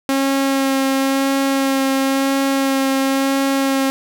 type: tone with vibrato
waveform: sawtooth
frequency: 270.9 Hz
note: C#4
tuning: 40 cents flat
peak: -11 dBFS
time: 0.09-3.9 s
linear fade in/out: 0 ms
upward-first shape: sine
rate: 0.97 Hz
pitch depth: 13 cents each way
effects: none